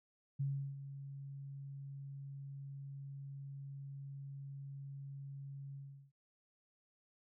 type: tone with ADSR envelope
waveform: sine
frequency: 138.59 Hz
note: C#3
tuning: in tune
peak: -33 dBFS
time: 0.39-6.12 s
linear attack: 15 ms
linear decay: 350 ms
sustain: -12 dB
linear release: 370 ms
effects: none